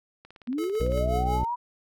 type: click train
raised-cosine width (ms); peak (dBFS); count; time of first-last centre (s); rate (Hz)
0.3; -32; 14; 0.25-0.976; 17.9
type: linear sweep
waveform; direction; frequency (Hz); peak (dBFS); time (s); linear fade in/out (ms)
sine; up; 227.8 to 987.8; -26; 0.47-1.56; 20
type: tone with tremolo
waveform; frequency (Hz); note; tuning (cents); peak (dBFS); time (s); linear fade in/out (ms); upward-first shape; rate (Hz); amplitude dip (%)
square; 430.2; A4; -39; -31; 0.58-1.45; 2; triangle; 5.6; 90
type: harmonic tone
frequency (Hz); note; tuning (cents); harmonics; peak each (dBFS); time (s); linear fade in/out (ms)
61.7; B1; -1; 1 / 2 / 3 / 4 / 5 / 6 / 7 / 9 / 10; -26 / -32 / -36 / -38 / -40 / -42 / -43 / -45 / -46; 0.8-1.44; 5
effects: none